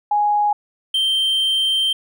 sine / triangle tone pair in turn, 830.6 / 3136 Hz, G#5 / G7, 0 / 0 cents, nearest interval octave + major seventh, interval 2300 cents, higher second, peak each -14 / -14 dBFS, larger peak neither, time 0.11-0.53 / 0.94-1.93 s, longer second, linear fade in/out 5 ms, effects none

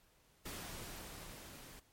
pink noise with level ramp, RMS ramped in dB -45 to -55 dBFS, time 0.45-1.8 s, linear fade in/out 10 ms, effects pink hiss -70 dBFS RMS until 1.92 s + MP3 64 kbps

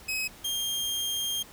sawtooth tone pair in turn, 2546 / 3208 Hz, D#7 / G7, +39 / +39 cents, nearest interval major third, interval 400 cents, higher second, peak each -25 dBFS, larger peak neither, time 0.08-0.28 / 0.44-1.43 s, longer second, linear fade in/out 10 ms, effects pink hiss -50 dBFS RMS until 1.52 s

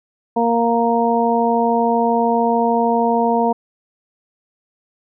harmonic tone, 233.1 Hz, A#3, in tune, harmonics 1 / 2 / 3 / 4, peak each -19 / -19 / -19 / -19 dBFS, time 0.36-3.53 s, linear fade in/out 10 ms, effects none

